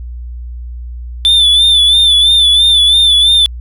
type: tone with vibrato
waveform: triangle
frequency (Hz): 3520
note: A7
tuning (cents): 0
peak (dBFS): -4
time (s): 1.25-3.46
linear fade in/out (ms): 0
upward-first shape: sine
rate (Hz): 3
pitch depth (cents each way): 55
effects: added 60 Hz sine -22 dBFS peak until 3.6 s